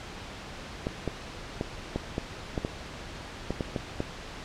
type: clicks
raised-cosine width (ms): 2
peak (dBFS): -15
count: 11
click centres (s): 0.869 / 1.077 / 1.611 / 1.96 / 2.181 / 2.578 / 2.649 / 3.506 / 3.608 / 3.762 / 4.004
effects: pink hiss -41 dBFS RMS until 4.44 s + low-pass 5000 Hz 12 dB/octave